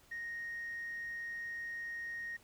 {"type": "tone", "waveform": "sine", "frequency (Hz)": 1864.7, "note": "A#6", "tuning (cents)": 0, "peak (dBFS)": -38, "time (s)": [0.11, 2.37], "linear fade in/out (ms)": 10, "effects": ["tanh soft clip ceiling -36 dBFS", "pink hiss -64 dBFS RMS until 2.43 s"]}